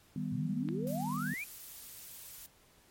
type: chord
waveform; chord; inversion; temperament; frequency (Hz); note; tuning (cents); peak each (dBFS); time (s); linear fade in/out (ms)
sine; Eb augmented; none; equal; 155.56 / 196 / 246.9; Eb3 / G3 / B3; 0 / 0 / 0; -38; 0.16-1.34; 2
type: exponential sweep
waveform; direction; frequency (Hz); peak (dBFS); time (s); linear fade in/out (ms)
sine; up; 115 to 2496; -37; 0.32-1.44; 5
type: click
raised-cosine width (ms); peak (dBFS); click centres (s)
0.3; -31; 0.688
type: noise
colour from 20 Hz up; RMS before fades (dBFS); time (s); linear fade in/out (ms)
blue; -48; 0.87-2.46; 0
effects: pink hiss -64 dBFS RMS until 2.9 s + MP3 64 kbps